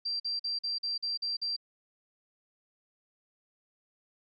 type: tone bursts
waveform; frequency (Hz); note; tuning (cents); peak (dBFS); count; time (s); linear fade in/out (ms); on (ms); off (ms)
sine; 4715; D8; +6; -30; 8; 0.05-1.565; 10; 150; 45
effects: none